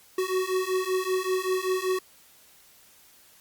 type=beating tone pair; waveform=square; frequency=370 / 375.2 Hz; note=F#4 / F#4; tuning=0 / +24 cents; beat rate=5.2 Hz; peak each=-29 / -28 dBFS; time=0.18-1.99 s; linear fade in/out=5 ms; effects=white hiss -56 dBFS RMS until 3.4 s + Opus 48 kbps